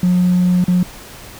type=tone with dropouts; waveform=triangle; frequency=179.9 Hz; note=F#3; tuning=48 cents flat; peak=-7 dBFS; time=0.03-0.83 s; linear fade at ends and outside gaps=2 ms; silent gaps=0.641-0.681 s; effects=tanh soft clip ceiling -7 dBFS + pink hiss -36 dBFS RMS until 1.39 s